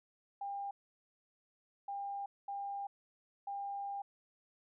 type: tone bursts at uneven times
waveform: sine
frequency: 800 Hz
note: G5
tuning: 35 cents sharp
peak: -38 dBFS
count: 4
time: 0.41-0.71 / 1.88-2.26 / 2.48-2.87 / 3.47-4.02 s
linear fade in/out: 5 ms
effects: none